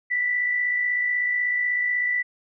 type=tone pair together; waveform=sine; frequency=1919.3 / 1975.5 Hz; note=B6 / B6; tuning=-50 / 0 cents; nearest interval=unison; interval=50 cents; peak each=-33 / -21 dBFS; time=0.1-2.23 s; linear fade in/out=20 ms; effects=none